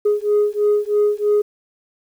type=beating tone pair; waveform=sine; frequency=414.7 / 417.8 Hz; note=G#4 / G#4; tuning=-3 / +10 cents; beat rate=3.1 Hz; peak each=-16 dBFS; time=0.05-1.42 s; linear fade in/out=10 ms; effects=tanh soft clip ceiling -10 dBFS + 8-bit